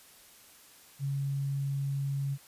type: tone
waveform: sine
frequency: 138.8 Hz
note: C#3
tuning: 3 cents sharp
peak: -29 dBFS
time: 0.99-2.38 s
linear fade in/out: 50 ms
effects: white hiss -56 dBFS RMS until 2.47 s + resampled to 32000 Hz